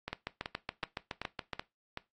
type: two click trains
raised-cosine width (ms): 0.3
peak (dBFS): -19 / -21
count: 11 / 6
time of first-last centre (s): 0.13-1.533 / 0.08-1.974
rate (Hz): 7.13 / 2.64
effects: noise-tail reverb RT60 0.2 s tail -18 dB re dry + AAC 32 kbps